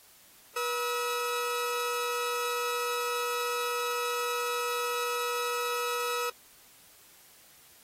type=tone pair together; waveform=sawtooth; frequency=483.2 / 1290 Hz; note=B4 / E6; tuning=-38 / -38 cents; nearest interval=octave + perfect fourth; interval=1700 cents; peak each=-28 dBFS; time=0.56-6.3 s; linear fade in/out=5 ms; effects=white hiss -57 dBFS RMS until 7.83 s + AAC 48 kbps